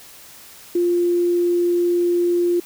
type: tone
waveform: sine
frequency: 349.2 Hz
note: F4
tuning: in tune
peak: -15 dBFS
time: 0.75-2.6 s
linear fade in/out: 5 ms
effects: white hiss -43 dBFS RMS until 2.65 s